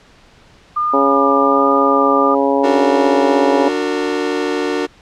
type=tone with vibrato; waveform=sine; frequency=1204 Hz; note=D6; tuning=43 cents sharp; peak=-14 dBFS; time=0.76-2.35 s; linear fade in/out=10 ms; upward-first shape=sine; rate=1.3 Hz; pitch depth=16 cents each way
type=harmonic tone; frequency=138.59 Hz; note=C#3; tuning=in tune; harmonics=2 / 3 / 4 / 5 / 6 / 7; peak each=-17 / -18 / -17 / -23 / -21 / -21 dBFS; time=0.93-3.69 s; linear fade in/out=10 ms
type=chord; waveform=40% pulse; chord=D augmented; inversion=none; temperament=just; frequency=293.7 / 367.1 / 458.9 Hz; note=D4 / F#4 / A#4; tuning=0 / -14 / -27 cents; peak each=-20 dBFS; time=2.63-4.87 s; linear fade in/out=20 ms
effects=pink hiss -47 dBFS RMS until 5.01 s + low-pass 5000 Hz 12 dB/octave